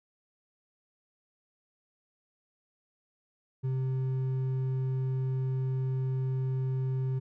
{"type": "tone with hard clipping", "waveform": "triangle", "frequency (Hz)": 130.81, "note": "C3", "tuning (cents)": 0, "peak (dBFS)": -29, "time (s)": [3.63, 7.2], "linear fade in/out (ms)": 20, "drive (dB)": 8, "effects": []}